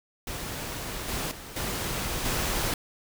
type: noise with level steps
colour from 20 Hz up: pink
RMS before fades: -35 / -31 / -42 / -31 / -28 dBFS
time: 0.27-2.74 s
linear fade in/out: 2 ms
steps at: 1.08 / 1.31 / 1.56 / 2.25 s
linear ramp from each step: 5 ms
effects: none